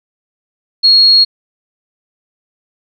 sine tone, 4300 Hz, C8, 47 cents sharp, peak -4 dBFS, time 0.83-1.25 s, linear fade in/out 20 ms, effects none

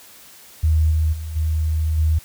sine tone with level steps, 78.6 Hz, D#2, 18 cents sharp, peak -13 / -15 / -26 / -17 / -14 dBFS, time 0.63-2.19 s, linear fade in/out 10 ms, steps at 0.9 / 1.12 / 1.35 / 1.97 s, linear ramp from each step 20 ms, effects white hiss -45 dBFS RMS until 2.24 s

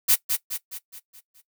blue noise with echo, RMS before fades -17 dBFS, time 0.08-0.16 s, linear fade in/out 20 ms, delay 210 ms, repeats 6, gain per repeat -6 dB, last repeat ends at 1.42 s, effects noise-tail reverb RT60 0.1 s tail -18 dB re dry

